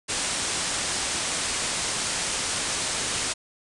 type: low-pass noise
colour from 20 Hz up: white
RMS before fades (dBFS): -28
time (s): 0.08-3.34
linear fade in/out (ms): 20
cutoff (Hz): 9600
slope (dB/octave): 96
effects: none